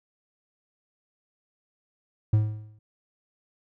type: tone with exponential decay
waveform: triangle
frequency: 107.2 Hz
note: A2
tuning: 45 cents flat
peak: -13 dBFS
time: 2.33-2.79 s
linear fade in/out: 5 ms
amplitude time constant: 100 ms
effects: none